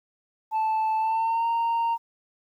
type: tone with pitch glide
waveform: sine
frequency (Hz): 877 to 924.9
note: A5 to A#5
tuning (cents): -6 to -14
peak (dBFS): -19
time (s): 0.51-1.98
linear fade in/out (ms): 50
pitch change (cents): +92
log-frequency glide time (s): 0.98-1.46
effects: tanh soft clip ceiling -21 dBFS + 10-bit